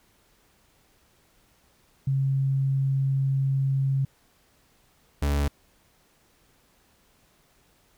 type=tone pair in turn; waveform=sine / 40% pulse; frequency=135.6 / 71.58 Hz; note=C#3 / D2; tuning=-38 / -44 cents; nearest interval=major seventh; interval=1106 cents; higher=first; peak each=-21 dBFS; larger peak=neither; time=2.07-4.05 / 5.22-5.48 s; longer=first; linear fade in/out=5 ms; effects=pink hiss -63 dBFS RMS until 7.97 s